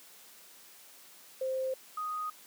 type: tone pair in turn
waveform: sine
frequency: 523.3 / 1244.6 Hz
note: C5 / D#6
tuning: 0 / 0 cents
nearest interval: octave + minor third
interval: 1500 cents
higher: second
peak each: -30 / -33 dBFS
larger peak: first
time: 1.41-1.74 / 1.97-2.3 s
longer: neither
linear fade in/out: 5 ms
effects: white hiss -55 dBFS RMS until 2.46 s + high-pass 200 Hz 12 dB/octave